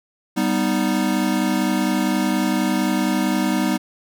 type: chord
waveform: square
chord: G augmented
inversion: none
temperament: equal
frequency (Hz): 196 / 246.9 / 311.1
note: G3 / B3 / D#4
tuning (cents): 0 / 0 / 0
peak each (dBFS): -23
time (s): 0.36-3.78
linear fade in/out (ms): 20
effects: none